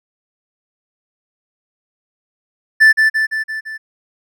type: tone with echo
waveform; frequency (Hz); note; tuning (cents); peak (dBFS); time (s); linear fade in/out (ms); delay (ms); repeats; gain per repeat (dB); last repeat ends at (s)
triangle; 1760; A6; 0; -3; 2.8-2.93; 20; 170; 5; -4; 3.78
effects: none